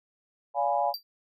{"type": "chord", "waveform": "sine", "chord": "D diminished seventh", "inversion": "none", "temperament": "equal with one note detuned", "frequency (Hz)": [575.2, 698.5, 830.6, 987.8], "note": ["D5", "F5", "Ab5", "Cb6"], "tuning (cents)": [-36, 0, 0, 0], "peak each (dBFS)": [-30, -28, -27, -33], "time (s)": [0.54, 0.94], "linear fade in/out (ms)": 50}
{"type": "tone with exponential decay", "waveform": "square", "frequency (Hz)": 4700, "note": "D8", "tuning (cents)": 1, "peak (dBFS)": -28, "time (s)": [0.94, 1.03], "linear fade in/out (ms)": 1, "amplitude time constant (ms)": 19}
{"effects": []}